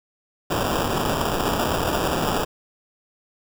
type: noise with sample-and-hold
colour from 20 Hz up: blue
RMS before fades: -23 dBFS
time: 0.5-2.45 s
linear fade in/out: 10 ms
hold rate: 2100 Hz
effects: none